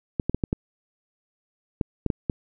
clicks, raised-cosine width 3 ms, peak -10 dBFS, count 9, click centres 0.198 / 0.296 / 0.346 / 0.438 / 0.529 / 1.812 / 2.063 / 2.102 / 2.298 s, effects none

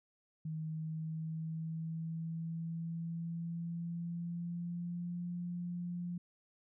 sine tone with pitch glide, 157.8 to 175.09 Hz, D#3 to F3, +25 to +5 cents, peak -37 dBFS, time 0.45-6.18 s, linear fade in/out 5 ms, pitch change +180 cents, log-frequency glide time 0.67-5.27 s, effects none

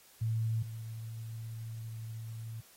sine tone pair in turn, 112.6 / 112.6 Hz, A2 / A2, +40 / +40 cents, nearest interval unison, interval 0 cents, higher neither, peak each -29 / -39 dBFS, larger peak first, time 0.21-0.63 / 0.63-2.61 s, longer second, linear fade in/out 10 ms, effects white hiss -60 dBFS RMS until 2.76 s + AAC 48 kbps

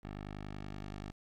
10% pulse tone with low-pass filter sweep, 50.5 Hz, G#1, 48 cents flat, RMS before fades -44 dBFS, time 0.03-1.12 s, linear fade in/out 10 ms, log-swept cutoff 2800 to 5900 Hz, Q 0.76, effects 11-bit

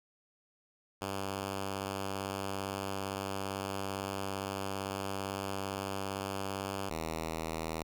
5% pulse tone pair in turn, 97.7 / 80.61 Hz, G2 / E2, -5 / -38 cents, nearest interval minor third, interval 333 cents, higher first, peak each -24 dBFS, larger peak neither, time 1.01-6.9 / 6.9-7.83 s, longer first, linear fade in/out 10 ms, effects none

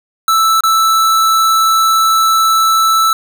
square tone with dropouts, 1318.5 Hz, E6, in tune, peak -9 dBFS, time 0.28-3.13 s, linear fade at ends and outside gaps 2 ms, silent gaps 0.607-0.636 s, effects 7-bit

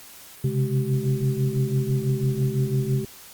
sine tone cluster, 130.8 / 136.8 / 210.1 / 384 Hz, C3 / C#3 / G#3 / G4, 0 / -23 / +20 / -36 cents, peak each -24 / -24 / -30 / -30 dBFS, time 0.44-3.05 s, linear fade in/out 5 ms, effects white hiss -45 dBFS RMS until 3.33 s + Opus 48 kbps

